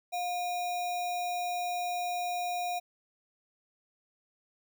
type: tone with sample-and-hold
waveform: sine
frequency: 710 Hz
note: F5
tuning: 28 cents sharp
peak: -30 dBFS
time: 0.12-2.8 s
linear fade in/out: 20 ms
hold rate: 3150 Hz
effects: none